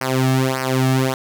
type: tone with flanger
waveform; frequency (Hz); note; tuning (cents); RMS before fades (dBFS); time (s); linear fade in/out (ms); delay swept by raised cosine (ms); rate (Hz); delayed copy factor
sawtooth; 130.81; C3; 0; -18; 0.01-1.14; 2; 0.27 to 2.07; 1.7; -0.9
effects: none